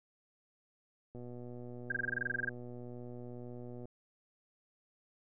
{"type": "click train", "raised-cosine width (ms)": 2, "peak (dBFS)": -35, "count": 331, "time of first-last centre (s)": [1.15, 3.855], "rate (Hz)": 122}
{"type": "tone bursts", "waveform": "sine", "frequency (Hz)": 1598, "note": "G6", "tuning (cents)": 33, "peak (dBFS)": -30, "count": 14, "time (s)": [1.9, 2.493], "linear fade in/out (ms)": 5, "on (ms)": 21, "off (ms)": 23}
{"effects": []}